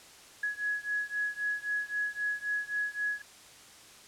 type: beating tone pair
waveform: sine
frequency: 1677 / 1680.8 Hz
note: G#6 / G#6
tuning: +16 / +20 cents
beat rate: 3.8 Hz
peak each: -33 / -34 dBFS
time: 0.43-3.22 s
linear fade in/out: 5 ms
effects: white hiss -53 dBFS RMS until 4.07 s + low-pass 9000 Hz 12 dB/octave